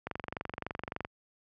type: click train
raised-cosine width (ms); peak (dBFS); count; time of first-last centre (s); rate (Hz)
0.5; -20; 24; 0.07-1.049; 23.5
effects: high-pass 60 Hz 12 dB/octave